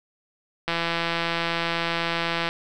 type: click train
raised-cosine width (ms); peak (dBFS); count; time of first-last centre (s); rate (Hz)
0.3; -9; 305; 0.68-2.49; 168
effects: none